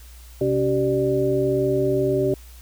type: tone cluster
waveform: sine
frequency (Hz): 131 / 283.5 / 385.2 / 593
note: C3 / C#4 / G4 / D5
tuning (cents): +2 / +39 / -30 / +17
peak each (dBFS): -26 / -26 / -20 / -25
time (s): 0.41-2.34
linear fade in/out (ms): 2
effects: added 60 Hz sine -41 dBFS peak until 2.61 s + white hiss -50 dBFS RMS until 2.61 s